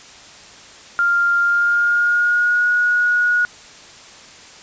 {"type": "tone with pitch glide", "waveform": "sine", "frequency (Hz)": [1396.9, 1452], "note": ["F6", "F#6"], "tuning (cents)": [0, -33], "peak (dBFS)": -13, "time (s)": [0.99, 3.45], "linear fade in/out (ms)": 0, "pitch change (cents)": 67, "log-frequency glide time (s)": [1.41, 2.68], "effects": ["white hiss -41 dBFS RMS until 4.62 s", "resampled to 16000 Hz"]}